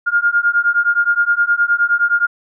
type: beating tone pair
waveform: sine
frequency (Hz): 1409 / 1418.6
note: F6 / F6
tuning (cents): +15 / +27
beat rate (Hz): 9.6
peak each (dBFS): -15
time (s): 0.06-2.27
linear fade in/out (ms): 20
effects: none